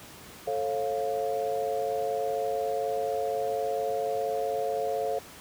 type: chord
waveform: sine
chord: A augmented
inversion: none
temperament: equal with one note detuned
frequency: 440 / 544.2 / 698.5 Hz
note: A4 / C#5 / E#5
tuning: 0 / -32 / 0 cents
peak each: -31 dBFS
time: 0.47-5.19 s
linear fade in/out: 5 ms
effects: pink hiss -47 dBFS RMS until 5.4 s + high-pass 80 Hz 12 dB/octave